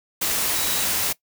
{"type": "tone in noise", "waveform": "sine", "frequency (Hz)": 3876, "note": "B7", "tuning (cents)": -33, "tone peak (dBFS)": -32, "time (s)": [0.55, 0.85], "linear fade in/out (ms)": 10, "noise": "white", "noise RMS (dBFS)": -23, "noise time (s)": [0.21, 1.13], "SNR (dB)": -12, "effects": ["noise-tail reverb RT60 0.1 s tail -20 dB re dry"]}